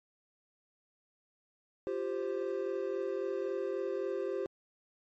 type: chord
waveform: triangle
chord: F suspended second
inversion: none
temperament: just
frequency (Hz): 349.2 / 392.9 / 523.8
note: F4 / G4 / C5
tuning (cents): 0 / +4 / +2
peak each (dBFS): -37 / -33 / -36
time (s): 1.87-4.46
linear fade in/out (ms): 0
effects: MP3 32 kbps